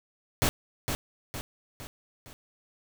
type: noise with echo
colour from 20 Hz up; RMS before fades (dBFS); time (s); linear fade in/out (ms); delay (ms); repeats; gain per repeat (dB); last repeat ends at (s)
pink; -24; 0.42-0.49; 0; 460; 4; -6; 2.33
effects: none